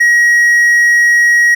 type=tone; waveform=triangle; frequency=1900 Hz; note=A#6; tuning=33 cents sharp; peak=-4 dBFS; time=0-1.55 s; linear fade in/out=10 ms; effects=none